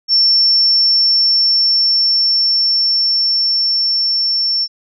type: tone with level ramp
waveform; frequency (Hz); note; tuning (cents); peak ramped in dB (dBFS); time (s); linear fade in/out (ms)
sine; 5420; E8; +47; -8 to -13; 0.08-4.68; 50
effects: none